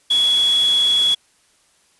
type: tone in noise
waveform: sine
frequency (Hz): 3367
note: G#7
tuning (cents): +23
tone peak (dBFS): -13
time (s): 0.1-1.15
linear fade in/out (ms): 10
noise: white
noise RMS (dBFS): -30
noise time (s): 0.1-1.15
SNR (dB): +14
effects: white hiss -58 dBFS RMS until 1.99 s + resampled to 24000 Hz